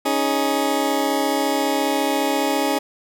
20% pulse chord, C# suspended second, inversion none, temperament just, 277.2 / 311.8 / 415.8 Hz, C#4 / D#4 / G#4, 0 / +4 / +2 cents, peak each -17 / -19 / -20 dBFS, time 0.05-2.79 s, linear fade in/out 10 ms, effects none

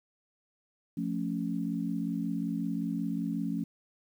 sine chord, F augmented, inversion none, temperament equal, 174.61 / 220 / 277.2 Hz, F3 / A3 / C#4, 0 / 0 / 0 cents, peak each -34 dBFS, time 0.97-3.64 s, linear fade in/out 5 ms, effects 10-bit

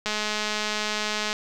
click train, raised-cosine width 0.2 ms, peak -10 dBFS, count 270, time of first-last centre 0.06-1.329 s, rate 212 Hz, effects none

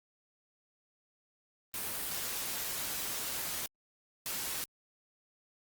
white noise bursts at uneven times, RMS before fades -37 dBFS, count 2, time 1.74-3.66 / 4.26-4.64 s, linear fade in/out 0 ms, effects Opus 32 kbps

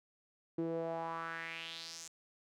sawtooth tone with band-pass filter sweep, 164.81 Hz, E3, in tune, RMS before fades -41 dBFS, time 0.58-2.08 s, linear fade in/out 5 ms, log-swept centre 340 to 7200 Hz, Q 3.6, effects none

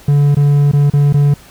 triangle tone with dropouts, 143.9 Hz, D3, 35 cents flat, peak -5 dBFS, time 0.08-1.34 s, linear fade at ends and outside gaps 5 ms, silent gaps 0.348-0.367 / 0.716-0.733 / 0.9-0.935 / 1.127-1.141 s, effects pink hiss -41 dBFS RMS until 1.5 s

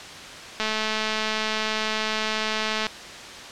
click train, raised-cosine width 0.2 ms, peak -8 dBFS, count 493, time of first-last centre 0.6-2.867 s, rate 217 Hz, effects white hiss -38 dBFS RMS until 3.51 s + low-pass 5000 Hz 12 dB/octave

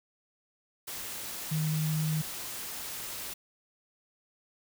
sine tone in noise, 155.56 Hz, D#3, in tune, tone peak -27 dBFS, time 1.51-2.22 s, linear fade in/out 10 ms, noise white, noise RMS -39 dBFS, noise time 0.87-3.34 s, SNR +9 dB, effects none

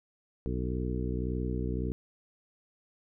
harmonic tone with a mistuned harmonic, 61.74 Hz, B1, in tune, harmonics 1 / 2 / 3 / 4 / 5 / 6 / 7, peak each -33 / -36 / -38 / -39 / -40 / -41 / -41 dBFS, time 0.46-1.92 s, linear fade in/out 0 ms, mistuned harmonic 7, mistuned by +49 cents, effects none

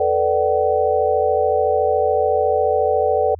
sine chord, B minor seventh, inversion third, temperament equal with one note detuned, 440 / 493.9 / 587.3 / 759.5 Hz, A4 / B4 / D5 / F#5, 0 / 0 / 0 / +45 cents, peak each -20 dBFS, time 0-3.35 s, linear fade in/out 5 ms, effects added 83 Hz sine -35 dBFS peak until 3.39 s

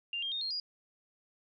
sine tone with pitch steps, 2794 / 3209 / 3687 / 4235 / 4865 Hz, F7 / G7 / A#7 / C8 / D#8, 0 / +40 / -20 / +20 / -40 cents, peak -33 dBFS, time 0.13-0.6 s, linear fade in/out 2 ms, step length 94 ms, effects none

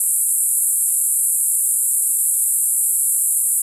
white band-pass noise, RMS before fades -18 dBFS, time 0-3.62 s, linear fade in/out 5 ms, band 7800 to 12000 Hz, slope 96 dB/octave, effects none

